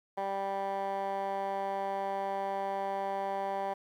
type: tone with band-pass filter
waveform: 15% pulse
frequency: 196 Hz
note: G3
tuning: in tune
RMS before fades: -34 dBFS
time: 0.17-3.74 s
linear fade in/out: 10 ms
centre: 840 Hz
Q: 2.4
effects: 11-bit